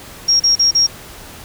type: tone bursts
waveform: sine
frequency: 5588 Hz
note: F8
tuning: in tune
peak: -9 dBFS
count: 4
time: 0.28-0.868 s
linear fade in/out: 10 ms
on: 120 ms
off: 36 ms
effects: pink hiss -36 dBFS RMS until 1.44 s